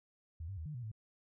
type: tone with pitch steps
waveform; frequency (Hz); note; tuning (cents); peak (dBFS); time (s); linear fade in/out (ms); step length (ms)
sine; 81.3 / 97.9 / 79.4 / 151.2 / 122.4 / 108.9; E2 / G2 / D#2 / D#3 / B2 / A2; -23 / -2 / +36 / -49 / -15 / -17; -40; 0.4-0.916; 5; 86
effects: none